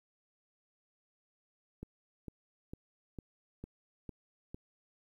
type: click train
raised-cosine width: 3 ms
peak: -30 dBFS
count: 7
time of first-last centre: 1.83-4.545 s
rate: 2.21 Hz
effects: 11-bit